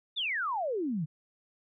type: exponential sweep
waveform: sine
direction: down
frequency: 3729 to 142.8 Hz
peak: -29 dBFS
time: 0.16-1.06 s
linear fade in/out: 20 ms
effects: none